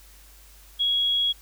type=tone; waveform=sine; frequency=3322 Hz; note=G#7; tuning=in tune; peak=-20 dBFS; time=0.79-1.33 s; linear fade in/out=20 ms; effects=added 50 Hz sine -50 dBFS peak until 1.41 s + white hiss -53 dBFS RMS until 1.41 s

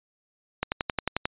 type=click train; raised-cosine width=0.3 ms; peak=-9 dBFS; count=8; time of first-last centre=0.63-1.255 s; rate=11.2 Hz; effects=resampled to 8000 Hz

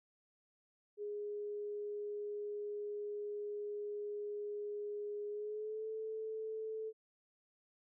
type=tone with pitch glide; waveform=sine; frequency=414.3 to 438.7 Hz; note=G#4 to A4; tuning=-4 to -5 cents; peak=-39 dBFS; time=0.97-6.93 s; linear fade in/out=50 ms; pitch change=+99 cents; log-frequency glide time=5.29-5.87 s; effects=none

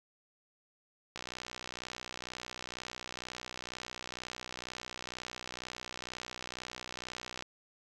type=click train; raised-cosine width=0.2 ms; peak=-23 dBFS; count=390; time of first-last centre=1.16-7.424 s; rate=62.1 Hz; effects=none

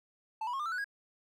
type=tone with pitch steps; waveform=triangle; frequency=880 / 976.4 / 1083.4 / 1202.1 / 1333.8 / 1480 / 1642.1 Hz; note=A5 / B5 / C#6 / D6 / E6 / F#6 / G#6; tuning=0 / -20 / -40 / +40 / +20 / 0 / -20 cents; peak=-31 dBFS; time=0.41-0.844 s; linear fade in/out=5 ms; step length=62 ms; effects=none

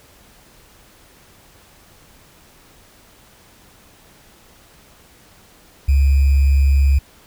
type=tone with sample-and-hold; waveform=sine; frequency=69 Hz; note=C#2; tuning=7 cents flat; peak=-10 dBFS; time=5.88-6.99 s; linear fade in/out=10 ms; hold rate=2450 Hz; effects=pink hiss -49 dBFS RMS until 7.26 s

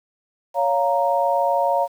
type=chord; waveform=sine; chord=Bb minor; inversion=first; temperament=just; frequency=559.4 / 699.2 / 932.3 Hz; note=Db5 / F5 / Bb5; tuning=+16 / +2 / 0 cents; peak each=-21 dBFS; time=0.54-1.88 s; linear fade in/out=50 ms; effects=8-bit

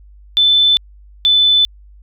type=tone pair in turn; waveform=sine; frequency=3520 / 3507 Hz; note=A7 / A7; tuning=0 / -6 cents; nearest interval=unison; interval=6 cents; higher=first; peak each=-8 dBFS; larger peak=neither; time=0.37-0.77 / 1.25-1.65 s; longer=neither; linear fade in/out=0 ms; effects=added 50 Hz sine -39 dBFS peak until 2.02 s

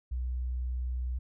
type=tone; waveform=sine; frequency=62.2 Hz; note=B1; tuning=13 cents sharp; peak=-30 dBFS; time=0.11-1.19 s; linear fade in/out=10 ms; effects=none

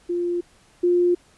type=tone pair in turn; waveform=sine; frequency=349.2 / 352.8 Hz; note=F4 / F4; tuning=0 / +18 cents; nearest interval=unison; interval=18 cents; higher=second; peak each=-21 / -15 dBFS; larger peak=second; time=0.09-0.41 / 0.83-1.15 s; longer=neither; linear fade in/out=10 ms; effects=pink hiss -56 dBFS RMS until 1.37 s + resampled to 24000 Hz

